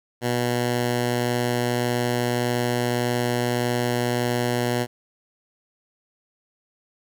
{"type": "tone", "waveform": "10% pulse", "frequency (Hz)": 121.7, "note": "B2", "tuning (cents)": -25, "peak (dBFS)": -13, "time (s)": [0.21, 4.87], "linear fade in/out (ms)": 50, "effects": []}